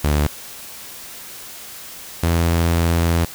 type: tone pair in turn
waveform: sawtooth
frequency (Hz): 74 / 84.12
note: D2 / E2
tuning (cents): +14 / +36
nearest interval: major second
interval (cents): 222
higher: second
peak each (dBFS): -11 / -11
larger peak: neither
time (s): 0.04-0.27 / 2.23-3.25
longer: second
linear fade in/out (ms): 5
effects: white hiss -36 dBFS RMS until 3.34 s